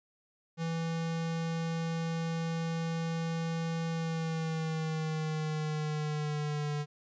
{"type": "tone with pitch glide", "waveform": "square", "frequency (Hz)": [164.81, 147.68], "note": ["E3", "D3"], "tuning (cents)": [0, 10], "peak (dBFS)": -32, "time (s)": [0.57, 6.86], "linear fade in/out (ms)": 50, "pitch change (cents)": -190, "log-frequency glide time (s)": [3.89, 6.73], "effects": ["resampled to 16000 Hz"]}